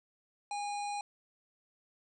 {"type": "harmonic tone", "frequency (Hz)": 818, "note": "G#5", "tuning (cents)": -26, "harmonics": [1, 3, 5, 7, 9, 10], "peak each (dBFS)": [-35, -46, -48, -53, -55, -52], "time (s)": [0.51, 1.01], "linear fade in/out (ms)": 2, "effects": []}